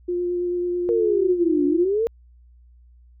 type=tone with vibrato; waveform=sine; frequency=353.4 Hz; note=F4; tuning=21 cents sharp; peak=-21 dBFS; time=0.08-1.86 s; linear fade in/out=10 ms; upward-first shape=sine; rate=9.1 Hz; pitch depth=11 cents each way
type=linear two-way sweep; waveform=sine; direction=down then up; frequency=470 to 281.1 to 470 Hz; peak=-18 dBFS; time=0.89-2.07 s; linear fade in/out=0 ms; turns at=1.66 s
effects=added 60 Hz sine -48 dBFS peak until 3.2 s